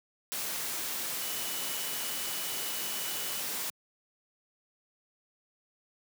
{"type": "tone in noise", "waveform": "sine", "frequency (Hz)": 2960, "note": "F#7", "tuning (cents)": 0, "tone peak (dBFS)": -43, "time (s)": [1.22, 3.41], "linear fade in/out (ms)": 0, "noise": "white", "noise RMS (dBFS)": -35, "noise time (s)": [0.32, 3.7], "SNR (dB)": -11, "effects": ["high-pass 150 Hz 12 dB/octave"]}